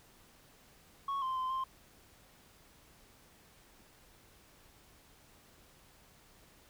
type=tone with pitch steps; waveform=sine; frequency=1105 / 1044 / 1034 / 1051 Hz; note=C#6 / C6 / C6 / C6; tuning=-6 / -4 / -21 / +7 cents; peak=-30 dBFS; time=1.08-1.64 s; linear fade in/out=5 ms; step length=140 ms; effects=tanh soft clip ceiling -32 dBFS + pink hiss -62 dBFS RMS until 6.69 s